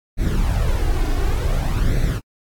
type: noise with flanger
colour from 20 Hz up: brown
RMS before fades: -18 dBFS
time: 0.17-2.21 s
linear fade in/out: 50 ms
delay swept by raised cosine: 0.49 to 2.79 ms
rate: 0.55 Hz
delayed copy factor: +0.65
effects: AAC 64 kbps